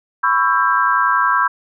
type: chord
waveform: sine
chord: C# half-diminished seventh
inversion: third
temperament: just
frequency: 997.9 / 1108.7 / 1330.5 / 1596.6 Hz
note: B5 / C#6 / E6 / G6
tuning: +18 / 0 / +16 / +31 cents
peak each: -18 dBFS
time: 0.23-1.48 s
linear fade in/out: 10 ms
effects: none